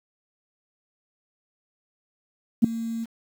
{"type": "tone with ADSR envelope", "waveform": "sine", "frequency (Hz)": 228.1, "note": "A#3", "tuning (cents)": -37, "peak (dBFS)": -8, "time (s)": [2.62, 3.06], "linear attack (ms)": 23, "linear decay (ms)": 4, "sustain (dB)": -19, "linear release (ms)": 26, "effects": ["tanh soft clip ceiling -5 dBFS", "8-bit"]}